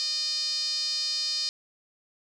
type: tone with band-pass filter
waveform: 5% pulse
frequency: 611 Hz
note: D#5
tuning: 32 cents flat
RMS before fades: -29 dBFS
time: 0-1.49 s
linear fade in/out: 0 ms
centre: 4700 Hz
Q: 7.4
effects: none